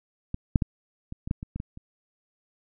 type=clicks; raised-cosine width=5 ms; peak=-17 / -6 / -11 / -23 / -21 / -13 / -22 / -20 / -20 / -29 dBFS; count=10; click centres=0.344 / 0.558 / 0.622 / 1.124 / 1.275 / 1.311 / 1.429 / 1.56 / 1.601 / 1.774 s; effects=none